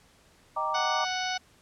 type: chord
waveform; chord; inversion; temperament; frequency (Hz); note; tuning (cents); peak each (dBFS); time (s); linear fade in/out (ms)
sine; Eb major seventh; none; equal; 622.3 / 784 / 932.3 / 1174.7; Eb5 / G5 / Bb5 / D6; 0 / 0 / 0 / 0; -35 / -35 / -31 / -30; 0.56-1.05; 10
type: harmonic tone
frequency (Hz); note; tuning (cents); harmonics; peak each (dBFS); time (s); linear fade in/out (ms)
740; F#5; 0; 1 / 2 / 3 / 4 / 5 / 6 / 7 / 8; -32 / -35 / -37 / -38 / -39 / -40 / -40 / -41; 0.74-1.38; 10
effects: pink hiss -60 dBFS RMS until 1.61 s + low-pass 10000 Hz 12 dB/octave